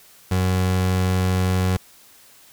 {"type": "tone", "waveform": "30% pulse", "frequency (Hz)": 92.5, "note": "F#2", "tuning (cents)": 0, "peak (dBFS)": -15, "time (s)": [0.31, 1.77], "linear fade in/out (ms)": 5, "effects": ["white hiss -50 dBFS RMS until 2.52 s"]}